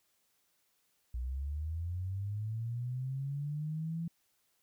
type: linear sweep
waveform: sine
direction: up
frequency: 58.9 to 168.8 Hz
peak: -34 dBFS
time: 1.14-4.08 s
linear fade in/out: 5 ms
effects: white hiss -75 dBFS RMS until 4.62 s